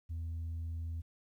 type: tone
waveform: sine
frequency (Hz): 82.41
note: E2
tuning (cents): 0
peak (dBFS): -34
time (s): 0.09-1.02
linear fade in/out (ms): 20
effects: tanh soft clip ceiling -35 dBFS + 12-bit